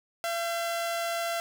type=tone pair together; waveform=sawtooth; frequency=678.6 / 1568 Hz; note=F5 / G6; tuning=-50 / 0 cents; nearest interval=octave + major second; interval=1450 cents; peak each=-25 / -37 dBFS; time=0.24-1.4 s; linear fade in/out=0 ms; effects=none